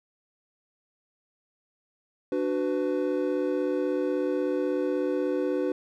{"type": "chord", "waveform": "triangle", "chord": "B minor", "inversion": "first", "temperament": "equal with one note detuned", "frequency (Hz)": [293.7, 370, 500.2], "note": ["D4", "F#4", "B4"], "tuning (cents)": [0, 0, 22], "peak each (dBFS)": -27, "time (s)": [2.32, 5.72], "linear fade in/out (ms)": 2, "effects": []}